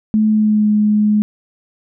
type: tone with pitch glide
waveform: sine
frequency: 215.7 to 210.7 Hz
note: A3 to G#3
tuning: -34 to +25 cents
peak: -10 dBFS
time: 0.14-1.22 s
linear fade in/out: 0 ms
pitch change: -41 cents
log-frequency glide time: 0.28-0.69 s
effects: none